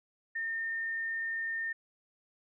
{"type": "tone", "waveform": "sine", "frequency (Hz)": 1818, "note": "A#6", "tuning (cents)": -44, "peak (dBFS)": -32, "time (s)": [0.35, 1.73], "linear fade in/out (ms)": 10, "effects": []}